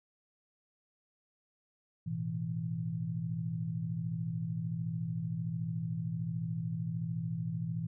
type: chord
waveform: sine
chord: A suspended second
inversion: none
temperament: equal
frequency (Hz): 110 / 123.47 / 164.81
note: A2 / B2 / E3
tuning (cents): 0 / 0 / 0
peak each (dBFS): -40 / -39 / -35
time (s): 2.06-7.87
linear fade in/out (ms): 10
effects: none